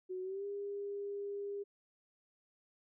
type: tone with pitch glide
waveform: sine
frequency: 370 to 403.5 Hz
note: F#4 to G#4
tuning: 0 to -50 cents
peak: -38 dBFS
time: 0.09-1.64 s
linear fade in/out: 20 ms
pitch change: +150 cents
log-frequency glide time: 0.22-0.45 s
effects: none